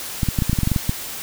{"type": "clicks", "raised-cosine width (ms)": 5, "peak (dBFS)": -6, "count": 12, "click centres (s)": [0.232, 0.287, 0.388, 0.422, 0.496, 0.531, 0.588, 0.633, 0.674, 0.717, 0.762, 0.894], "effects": ["white hiss -31 dBFS RMS until 1.22 s"]}